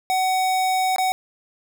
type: tone with dropouts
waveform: square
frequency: 750 Hz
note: F#5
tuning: 23 cents sharp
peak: -19 dBFS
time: 0.1-1.12 s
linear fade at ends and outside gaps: 0 ms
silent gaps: 0.961-0.983 s
effects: none